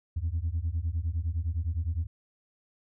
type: beating tone pair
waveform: sine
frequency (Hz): 77.78 / 87.58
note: D#2 / F2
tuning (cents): 0 / +5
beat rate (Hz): 9.8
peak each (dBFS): -29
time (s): 0.16-2.07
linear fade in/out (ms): 10
effects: tanh soft clip ceiling -23 dBFS